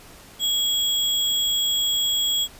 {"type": "tone with sample-and-hold", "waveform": "sine", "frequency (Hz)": 3322, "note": "G#7", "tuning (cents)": 0, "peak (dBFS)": -19, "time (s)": [0.39, 2.48], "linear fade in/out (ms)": 50, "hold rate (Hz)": 11025, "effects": ["pink hiss -46 dBFS RMS until 2.59 s", "resampled to 32000 Hz"]}